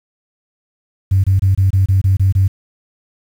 sine tone bursts, 95.8 Hz, G2, 39 cents flat, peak -8 dBFS, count 9, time 1.11-2.48 s, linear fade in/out 10 ms, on 130 ms, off 25 ms, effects tanh soft clip ceiling -4 dBFS + 7-bit

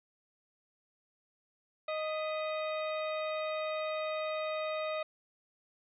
harmonic tone with a mistuned harmonic, 622.3 Hz, D#5, in tune, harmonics 1 / 2 / 3 / 4 / 5 / 6 / 7, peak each -34 / -40 / -47 / -44 / -57 / -48 / -58 dBFS, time 1.88-5.03 s, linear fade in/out 5 ms, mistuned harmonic 3, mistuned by +120 cents, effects none

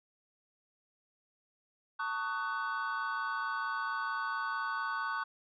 triangle chord, D# half-diminished seventh, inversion second, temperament just, 896 / 1120.1 / 1244.5 / 1493.4 Hz, A5 / C#6 / D#6 / F#6, +31 / +18 / 0 / +16 cents, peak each -39 / -35 / -40 / -35 dBFS, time 1.99-5.24 s, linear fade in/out 10 ms, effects resampled to 11025 Hz

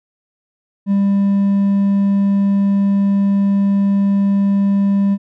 triangle tone with hard clipping, 198.6 Hz, G3, 23 cents sharp, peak -12 dBFS, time 0.86-5.18 s, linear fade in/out 50 ms, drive 5 dB, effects none

